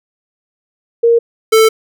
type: tone pair in turn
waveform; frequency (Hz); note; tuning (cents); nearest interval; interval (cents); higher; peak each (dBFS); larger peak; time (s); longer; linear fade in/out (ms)
sine / square; 466.2 / 442.2; A#4 / A4; 0 / +9; minor second; 91; first; -6; neither; 1.03-1.19 / 1.52-1.69; second; 10
effects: none